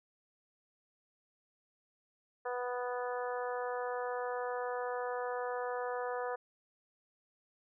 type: harmonic tone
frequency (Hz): 246.9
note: B3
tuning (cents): 0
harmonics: 2 / 3 / 4 / 5 / 6 / 7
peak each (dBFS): -37 / -41 / -43 / -45 / -47 / -48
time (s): 2.45-6.36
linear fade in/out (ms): 10
effects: none